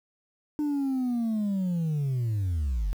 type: linear sweep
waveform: sine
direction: down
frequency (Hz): 301.7 to 41.31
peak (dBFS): -22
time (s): 0.59-2.93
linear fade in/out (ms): 0
effects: tanh soft clip ceiling -24 dBFS + 9-bit